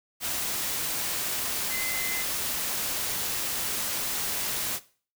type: tone in noise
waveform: sine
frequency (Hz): 2053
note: C7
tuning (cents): -33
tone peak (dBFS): -32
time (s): 1.69-2.25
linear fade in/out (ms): 50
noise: white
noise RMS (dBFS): -30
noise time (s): 0.2-4.8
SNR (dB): -5
effects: noise-tail reverb RT60 0.4 s tail -17 dB re dry